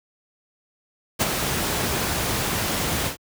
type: noise with ADSR envelope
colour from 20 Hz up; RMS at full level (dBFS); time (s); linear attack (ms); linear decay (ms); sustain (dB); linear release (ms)
pink; -18; 1.19-3.17; 24; 29; -6; 110
effects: high-pass 60 Hz 12 dB/octave